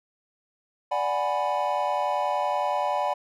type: chord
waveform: triangle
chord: G# half-diminished seventh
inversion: second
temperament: equal with one note detuned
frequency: 587.3 / 740 / 830.6 / 990.6 Hz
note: D5 / F#5 / G#5 / B5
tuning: 0 / 0 / 0 / +5 cents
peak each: -27 dBFS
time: 0.91-3.14 s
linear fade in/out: 10 ms
effects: none